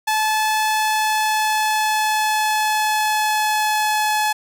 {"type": "tone with pitch glide", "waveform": "sawtooth", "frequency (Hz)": [865, 853.6], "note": ["A5", "G#5"], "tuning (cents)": [-30, 47], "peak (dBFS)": -13, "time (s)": [0.07, 4.33], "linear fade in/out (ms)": 10, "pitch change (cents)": -23, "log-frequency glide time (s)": [0.55, 4.15], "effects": []}